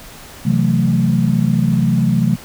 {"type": "chord", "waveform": "sine", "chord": "F# half-diminished seventh", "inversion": "second", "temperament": "equal", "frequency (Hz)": [130.81, 164.81, 185, 220], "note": ["C3", "E3", "F#3", "A3"], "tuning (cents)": [0, 0, 0, 0], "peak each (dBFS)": -17, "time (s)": [0.45, 2.36], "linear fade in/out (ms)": 10, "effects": ["tanh soft clip ceiling -1 dBFS", "pink hiss -37 dBFS RMS until 2.44 s"]}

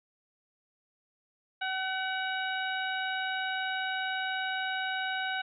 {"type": "harmonic tone with a mistuned harmonic", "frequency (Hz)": 757, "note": "F#5", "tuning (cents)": 39, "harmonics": [1, 2, 3, 4, 5], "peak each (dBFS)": [-35, -33, -41, -40, -41], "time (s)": [1.61, 5.42], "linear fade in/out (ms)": 10, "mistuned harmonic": 4, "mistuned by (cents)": -61, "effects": []}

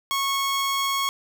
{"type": "tone pair together", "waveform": "35% pulse", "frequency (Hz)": [1100, 3296], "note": ["C#6", "G#7"], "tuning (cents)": [-14, -14], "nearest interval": "octave + perfect fifth", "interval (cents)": 1900, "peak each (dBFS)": [-22, -26], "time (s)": [0.11, 1.09], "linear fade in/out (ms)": 0, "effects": []}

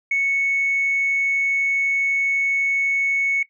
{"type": "tone", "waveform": "sine", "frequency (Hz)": 2212, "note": "C#7", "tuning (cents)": -4, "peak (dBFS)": -16, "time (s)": [0.11, 3.43], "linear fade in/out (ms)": 5, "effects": ["noise-tail reverb RT60 0.1 s tail -18 dB re dry", "tanh soft clip ceiling -13 dBFS"]}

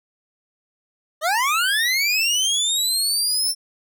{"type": "linear sweep", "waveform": "25% pulse", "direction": "up", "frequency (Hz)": [584, 5400], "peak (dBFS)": -14, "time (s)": [1.21, 3.55], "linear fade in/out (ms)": 50, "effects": []}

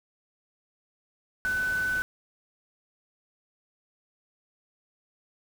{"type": "tone in noise", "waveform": "sine", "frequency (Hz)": 1504, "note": "F#6", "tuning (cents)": 28, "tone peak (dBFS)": -25, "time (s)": [1.45, 2.02], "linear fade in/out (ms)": 0, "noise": "pink", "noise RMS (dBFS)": -41, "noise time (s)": [1.45, 2.02], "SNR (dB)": 13, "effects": []}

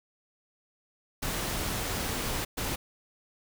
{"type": "noise bursts at uneven times", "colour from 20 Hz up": "pink", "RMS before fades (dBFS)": -32, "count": 2, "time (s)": [[1.22, 2.45], [2.57, 2.76]], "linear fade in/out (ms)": 10, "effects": []}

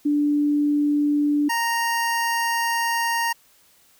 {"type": "tone pair in turn", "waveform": ["sine", "25% pulse"], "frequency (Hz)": [292.9, 929.9], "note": ["D4", "A#5"], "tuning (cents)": [-5, -5], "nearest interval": "octave + minor sixth", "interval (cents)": 2000, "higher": "second", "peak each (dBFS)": -17, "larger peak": "neither", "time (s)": [[0.05, 1.49], [1.49, 3.33]], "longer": "second", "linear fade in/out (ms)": 10, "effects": ["white hiss -57 dBFS RMS until 3.99 s"]}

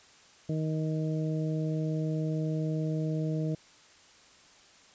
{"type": "harmonic tone", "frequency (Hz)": 156.7, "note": "D#3", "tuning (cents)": 13, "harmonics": [1, 2, 3, 4], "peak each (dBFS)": [-29, -35, -39, -41], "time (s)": [0.49, 3.55], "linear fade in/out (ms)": 5, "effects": ["white hiss -57 dBFS RMS until 4.94 s", "resampled to 16000 Hz"]}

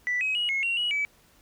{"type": "tone with pitch steps", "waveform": "sine", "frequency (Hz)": [1973, 2542, 2902, 2170, 2748, 2914, 2294], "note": ["B6", "D#7", "F#7", "C#7", "F7", "F#7", "D7"], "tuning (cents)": [-2, 36, -34, -37, -29, -27, -41], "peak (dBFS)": -23, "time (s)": [0.07, 1.05], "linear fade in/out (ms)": 0, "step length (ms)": 140, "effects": ["tanh soft clip ceiling -20 dBFS", "pink hiss -60 dBFS RMS until 1.41 s"]}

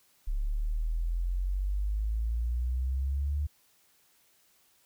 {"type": "exponential sweep", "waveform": "sine", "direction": "up", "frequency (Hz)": [34.65, 74.4], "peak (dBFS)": -27, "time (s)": [0.27, 3.47], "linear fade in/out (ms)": 10, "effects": ["white hiss -66 dBFS RMS until 4.85 s"]}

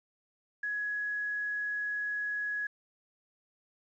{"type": "tone with quantisation", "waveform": "sine", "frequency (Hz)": 1677, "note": "G#6", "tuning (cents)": 16, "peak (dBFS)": -31, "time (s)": [0.63, 2.67], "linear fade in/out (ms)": 5, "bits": 10, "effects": ["resampled to 16000 Hz"]}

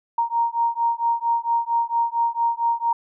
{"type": "beating tone pair", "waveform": "sine", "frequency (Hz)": [930, 934.4], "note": ["A#5", "A#5"], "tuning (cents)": [-4, 4], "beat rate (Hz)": 4.4, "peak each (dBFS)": -22, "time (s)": [0.18, 2.93], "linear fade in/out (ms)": 5, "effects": []}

